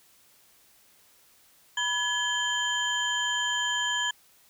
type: tone cluster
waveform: sine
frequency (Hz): 981 / 1698 / 3133 / 7010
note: B5 / G#6 / G7 / A8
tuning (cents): -12 / +38 / -2 / -7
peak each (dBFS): -33 / -29 / -29 / -36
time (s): 1.77-4.11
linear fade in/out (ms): 5
effects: white hiss -60 dBFS RMS until 4.49 s